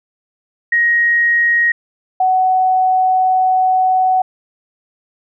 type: tone pair in turn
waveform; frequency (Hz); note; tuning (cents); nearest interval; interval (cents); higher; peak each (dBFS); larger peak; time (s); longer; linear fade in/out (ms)
sine; 1882 / 746.9; A#6 / F#5; +16 / +16; octave + major third; 1600; first; -10; neither; 0.72-1.72 / 2.2-4.22; second; 5
effects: none